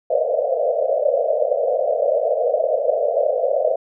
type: band-pass noise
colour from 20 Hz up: white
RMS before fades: -19 dBFS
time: 0.1-3.76 s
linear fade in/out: 5 ms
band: 480 to 670 Hz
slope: 96 dB/octave
effects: none